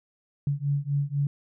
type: beating tone pair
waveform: sine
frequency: 140.4 / 144.4 Hz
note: C#3 / D3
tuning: +22 / -29 cents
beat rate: 4 Hz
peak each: -27 / -27 dBFS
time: 0.47-1.27 s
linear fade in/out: 2 ms
effects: none